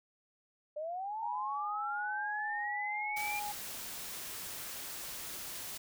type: linear sweep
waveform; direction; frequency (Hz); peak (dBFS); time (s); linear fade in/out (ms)
sine; up; 587.3 to 2408; -36; 0.76-3.4; 10
type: tone with vibrato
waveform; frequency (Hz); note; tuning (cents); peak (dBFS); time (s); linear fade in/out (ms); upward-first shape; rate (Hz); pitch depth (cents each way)
sine; 835; G#5; +9; -37; 1.22-3.52; 5; sine; 1.2; 13
type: noise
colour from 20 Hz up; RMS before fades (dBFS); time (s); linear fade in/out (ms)
white; -43; 3.16-5.78; 10
effects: none